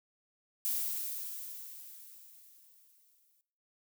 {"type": "noise with exponential decay", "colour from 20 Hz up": "violet", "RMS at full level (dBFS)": -32, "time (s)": [0.65, 3.41], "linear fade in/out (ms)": 0, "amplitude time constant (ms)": 600, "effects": ["noise-tail reverb RT60 0.6 s tail -18 dB re dry"]}